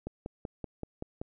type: click train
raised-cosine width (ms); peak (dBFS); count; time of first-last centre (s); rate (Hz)
2; -23; 7; 0.07-1.215; 5.24
effects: none